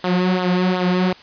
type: tone with flanger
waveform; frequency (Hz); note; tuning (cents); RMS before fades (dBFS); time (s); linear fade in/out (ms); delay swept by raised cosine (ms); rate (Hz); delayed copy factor
sawtooth; 182.1; F#3; -27; -18; 0.04-1.13; 2; 0.4 to 4.2; 2.7; -0.65
effects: white hiss -43 dBFS RMS until 1.22 s + resampled to 11025 Hz